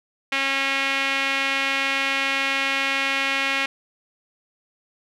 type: tone with band-pass filter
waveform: sawtooth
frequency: 272.7 Hz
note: C#4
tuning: 28 cents flat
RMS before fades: -23 dBFS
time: 0.32-3.66 s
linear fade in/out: 5 ms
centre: 2400 Hz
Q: 2.5
effects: none